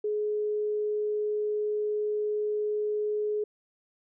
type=tone; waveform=sine; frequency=421.4 Hz; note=G#4; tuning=25 cents sharp; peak=-26 dBFS; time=0.04-3.44 s; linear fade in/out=5 ms; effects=none

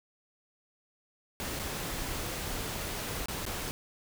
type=noise with dropouts; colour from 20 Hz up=pink; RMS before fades=-36 dBFS; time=1.4-3.71 s; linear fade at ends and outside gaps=0 ms; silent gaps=1.592-1.596 / 3.258-3.284 / 3.453-3.464 s; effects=none

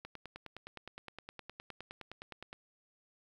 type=click train; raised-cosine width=0.3 ms; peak=-29 dBFS; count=25; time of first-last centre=0.05-2.529 s; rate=9.68 Hz; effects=10-bit

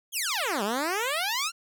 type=exponential two-way sweep; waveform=10% pulse; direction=down then up; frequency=3442 to 192.7 to 1425 Hz; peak=-18 dBFS; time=0.12-1.52 s; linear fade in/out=50 ms; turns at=0.63 s; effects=none

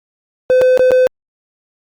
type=tone with dropouts; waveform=triangle; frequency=510 Hz; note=C5; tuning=44 cents flat; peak=-5 dBFS; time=0.5-1.07 s; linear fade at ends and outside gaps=0 ms; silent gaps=0.614-0.618 / 0.775-0.794 / 0.908-0.917 s; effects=Opus 48 kbps

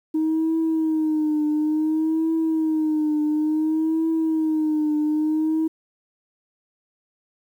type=tone with vibrato; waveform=sine; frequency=312.6 Hz; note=D#4; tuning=8 cents sharp; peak=-17 dBFS; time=0.14-5.68 s; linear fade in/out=10 ms; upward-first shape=triangle; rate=0.57 Hz; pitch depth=68 cents each way; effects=tanh soft clip ceiling -16 dBFS + 9-bit

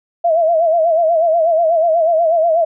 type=tone with vibrato; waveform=sine; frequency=659.3 Hz; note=E5; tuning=in tune; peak=-10 dBFS; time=0.24-2.65 s; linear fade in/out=10 ms; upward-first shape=sine; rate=8.2 Hz; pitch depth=89 cents each way; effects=none

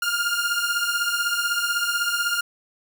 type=beating tone pair; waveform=sawtooth; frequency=1400 / 1416 Hz; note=F6 / F6; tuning=+4 / +23 cents; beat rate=16 Hz; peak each=-21 dBFS; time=0.02-2.41 s; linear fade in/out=5 ms; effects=none

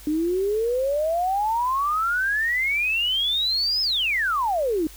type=exponential two-way sweep; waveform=sine; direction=up then down; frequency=296.7 to 5210 to 296.7 Hz; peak=-20 dBFS; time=0.07-4.87 s; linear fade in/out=2 ms; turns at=3.82 s; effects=added 51 Hz sine -44 dBFS peak until 4.96 s + white hiss -46 dBFS RMS until 4.96 s

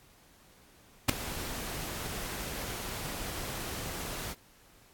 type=noise with ADSR envelope; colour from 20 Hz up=pink; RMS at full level=-20 dBFS; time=1.08-4.35 s; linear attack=15 ms; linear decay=4 ms; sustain=-18 dB; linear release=36 ms; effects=pink hiss -60 dBFS RMS until 4.93 s + AAC 64 kbps

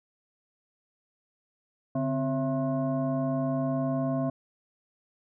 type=tone with frequency modulation; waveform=sine; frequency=261.4 Hz; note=C4; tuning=1 cent flat; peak=-25 dBFS; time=1.95-4.3 s; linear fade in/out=5 ms; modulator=404 Hz; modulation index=1.2; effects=none

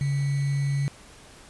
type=tone with sample-and-hold; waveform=sine; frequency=140 Hz; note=C#3; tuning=18 cents sharp; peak=-22 dBFS; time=0.01-0.88 s; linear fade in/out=0 ms; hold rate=2100 Hz; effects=pink hiss -49 dBFS RMS until 1.49 s + resampled to 24000 Hz

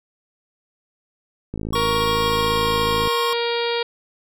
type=click train; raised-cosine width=3 ms; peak=-15 dBFS; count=84; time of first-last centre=1.54-3.074 s; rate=54.1 Hz
type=tone with pitch glide; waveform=square; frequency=1108.7 to 1080.9 Hz; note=C#6 to C#6; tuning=0 to -44 cents; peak=-23 dBFS; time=1.73-3.33 s; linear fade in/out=0 ms; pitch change=-44 cents; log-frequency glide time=1.86-2.69 s
type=harmonic tone; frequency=470.5 Hz; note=A#4; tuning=16 cents sharp; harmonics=1 / 2 / 3 / 4 / 5 / 6 / 7 / 8 / 9 / 10; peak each=-22 / -28 / -33 / -34 / -31 / -35 / -31 / -32 / -36 / -36 dBFS; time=1.75-3.83 s; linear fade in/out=5 ms
effects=none

